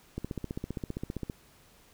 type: click train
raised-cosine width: 3 ms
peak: -21 dBFS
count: 18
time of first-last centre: 0.18-1.298 s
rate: 15.2 Hz
effects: pink hiss -60 dBFS RMS until 1.93 s